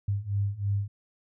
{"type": "beating tone pair", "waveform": "sine", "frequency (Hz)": [98.9, 102], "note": ["G2", "G#2"], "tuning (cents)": [16, -31], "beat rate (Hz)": 3.1, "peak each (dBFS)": [-30, -28], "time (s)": [0.08, 0.88], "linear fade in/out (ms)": 5, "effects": []}